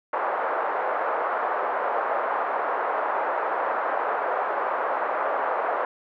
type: band-pass noise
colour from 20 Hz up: pink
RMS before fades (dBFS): -26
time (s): 0.13-5.85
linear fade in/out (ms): 2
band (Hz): 530 to 1400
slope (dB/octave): 24
effects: none